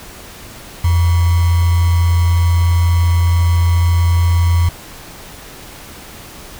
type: tone with sample-and-hold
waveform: sine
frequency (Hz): 86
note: F2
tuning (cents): -26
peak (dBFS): -9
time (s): 0.84-4.69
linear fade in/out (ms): 5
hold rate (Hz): 1050
effects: pink hiss -35 dBFS RMS until 6.59 s